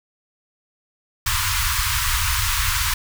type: band-stop noise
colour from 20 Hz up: pink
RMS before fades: -21 dBFS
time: 1.26-2.94 s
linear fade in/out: 5 ms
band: 110 to 940 Hz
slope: 96 dB/octave
effects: none